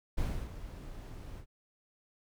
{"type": "noise with ADSR envelope", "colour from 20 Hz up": "brown", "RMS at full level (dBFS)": -32, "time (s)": [0.17, 1.46], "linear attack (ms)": 14, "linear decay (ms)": 300, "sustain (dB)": -12, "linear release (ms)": 83, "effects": []}